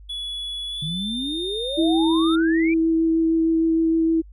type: tone with pitch glide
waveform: triangle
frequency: 3400 to 3644 Hz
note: G#7 to A#7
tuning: +40 to -40 cents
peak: -26 dBFS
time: 0.09-2.36 s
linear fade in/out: 10 ms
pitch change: +120 cents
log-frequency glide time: 0.67-1.29 s
type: exponential sweep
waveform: sine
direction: up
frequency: 146.83 to 2404 Hz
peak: -26 dBFS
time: 0.82-2.74 s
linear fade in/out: 5 ms
type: tone with vibrato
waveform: sine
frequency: 325.9 Hz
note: E4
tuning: 20 cents flat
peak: -16 dBFS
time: 1.77-4.22 s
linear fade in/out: 20 ms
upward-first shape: sine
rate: 6.5 Hz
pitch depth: 9 cents each way
effects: added 50 Hz sine -41 dBFS peak until 4.32 s